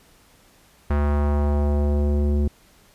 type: tone with low-pass filter sweep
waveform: square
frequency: 72.8 Hz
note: D2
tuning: 15 cents flat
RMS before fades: -20 dBFS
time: 0.9-2.48 s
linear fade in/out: 5 ms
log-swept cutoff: 1500 to 330 Hz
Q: 1.3
effects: pink hiss -55 dBFS RMS until 2.94 s + resampled to 32000 Hz